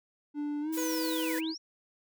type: tone with pitch glide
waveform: triangle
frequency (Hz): 293.7 to 320.3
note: D4 to E4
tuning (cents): 0 to -50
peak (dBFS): -29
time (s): 0.34-1.55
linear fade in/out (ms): 50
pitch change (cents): +150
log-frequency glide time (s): 0.61-0.71
type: noise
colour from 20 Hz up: blue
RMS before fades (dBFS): -40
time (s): 0.72-1.41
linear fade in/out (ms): 20
type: linear two-way sweep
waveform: sine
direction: down then up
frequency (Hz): 6970 to 1636 to 5840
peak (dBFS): -38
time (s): 0.77-1.58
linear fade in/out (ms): 20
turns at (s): 1.37
type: tone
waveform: sawtooth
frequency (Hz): 493.9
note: B4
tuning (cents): 0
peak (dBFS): -31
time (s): 0.77-1.39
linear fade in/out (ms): 5
effects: none